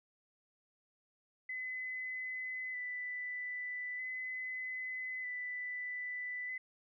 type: tone with vibrato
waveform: sine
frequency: 2005 Hz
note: B6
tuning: 26 cents sharp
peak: -38 dBFS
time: 1.49-6.58 s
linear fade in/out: 5 ms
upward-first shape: square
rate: 0.4 Hz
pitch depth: 15 cents each way
effects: none